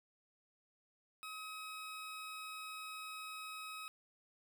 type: tone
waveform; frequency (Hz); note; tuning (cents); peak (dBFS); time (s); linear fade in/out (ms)
20% pulse; 1272; D#6; +38; -40; 1.23-3.88; 0
effects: none